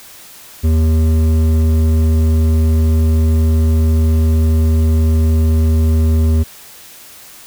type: tone with hard clipping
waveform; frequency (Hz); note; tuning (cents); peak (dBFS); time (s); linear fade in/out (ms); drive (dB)
sine; 79.5; D#2; +38; -11; 0.63-6.44; 20; 10
effects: white hiss -38 dBFS RMS until 7.46 s